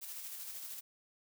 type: noise with tremolo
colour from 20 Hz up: blue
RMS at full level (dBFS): -44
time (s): 0.01-0.81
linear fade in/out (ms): 20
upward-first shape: square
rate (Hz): 13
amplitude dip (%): 30
effects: none